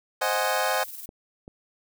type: chord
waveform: 25% pulse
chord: Ab dominant seventh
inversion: first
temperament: equal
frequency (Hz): 523.3 / 622.3 / 740 / 830.6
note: C5 / Eb5 / Gb5 / Ab5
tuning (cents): 0 / 0 / 0 / 0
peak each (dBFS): -25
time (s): 0.21-0.84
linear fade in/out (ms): 10
type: noise with tremolo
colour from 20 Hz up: violet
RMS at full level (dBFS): -38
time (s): 0.23-1.06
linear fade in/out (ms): 5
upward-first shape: square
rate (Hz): 20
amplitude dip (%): 40
type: clicks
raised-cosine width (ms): 2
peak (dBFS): -29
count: 2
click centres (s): 1.091 / 1.479
effects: none